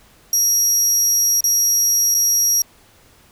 35% pulse tone with dropouts, 5680 Hz, F8, 28 cents sharp, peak -11 dBFS, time 0.33-2.62 s, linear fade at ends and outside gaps 2 ms, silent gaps 1.407-1.44 / 2.144-2.147 s, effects pink hiss -51 dBFS RMS until 3.31 s

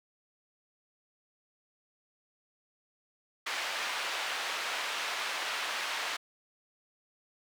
white band-pass noise, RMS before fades -35 dBFS, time 3.46-6.17 s, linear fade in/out 10 ms, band 710 to 3000 Hz, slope 12 dB/octave, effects none

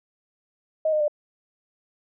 sine tone with pitch steps, 629 / 611.8 / 595.1 Hz, D#5 / D#5 / D5, +19 / -29 / +23 cents, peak -19 dBFS, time 0.85-1.081 s, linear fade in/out 5 ms, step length 77 ms, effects none

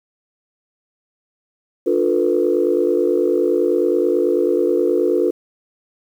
sine chord, B half-diminished seventh, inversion first, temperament just, 296.3 / 355.6 / 444.5 / 493.9 Hz, D4 / F4 / A4 / B4, +15 / +31 / +18 / 0 cents, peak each -22 / -17 / -19 / -20 dBFS, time 1.86-5.31 s, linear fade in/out 10 ms, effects tanh soft clip ceiling -4 dBFS + 8-bit

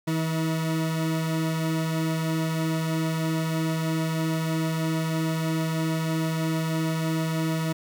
40% pulse tone pair together, 161.07 / 319 Hz, E3 / D#4, -40 / +43 cents, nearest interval octave, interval 1183 cents, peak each -24 / -30 dBFS, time 0.07-7.73 s, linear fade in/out 10 ms, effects 10-bit

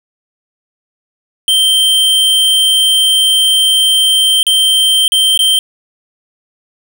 square tone with dropouts, 3133 Hz, G7, 2 cents flat, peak -8 dBFS, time 1.48-5.59 s, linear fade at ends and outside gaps 1 ms, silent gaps 4.43-4.467 / 5.08-5.12 / 5.376-5.391 s, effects none

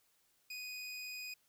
25% pulse tone, 2489 Hz, D#7, in tune, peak -39 dBFS, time 0.5-1.34 s, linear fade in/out 5 ms, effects white hiss -74 dBFS RMS until 1.48 s

